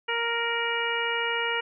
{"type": "harmonic tone with a mistuned harmonic", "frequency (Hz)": 466.2, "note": "A#4", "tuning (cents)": 0, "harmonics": [1, 2, 3, 4, 5, 6], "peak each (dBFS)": [-32, -32, -32, -32, -32, -32], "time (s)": [0.08, 1.61], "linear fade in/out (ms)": 10, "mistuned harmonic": 6, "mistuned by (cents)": 46, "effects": []}